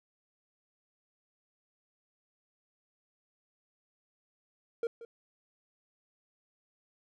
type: tone with echo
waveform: triangle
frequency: 463.7 Hz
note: A#4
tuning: 9 cents flat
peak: -27 dBFS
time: 4.83-4.87 s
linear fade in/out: 2 ms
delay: 180 ms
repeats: 1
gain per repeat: -15 dB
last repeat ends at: 5.05 s
effects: none